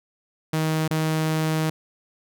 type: tone with dropouts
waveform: sawtooth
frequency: 157.7 Hz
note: D#3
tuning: 24 cents sharp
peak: -17 dBFS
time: 0.53-1.7 s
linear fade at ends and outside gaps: 5 ms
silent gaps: 0.879-0.908 s
effects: none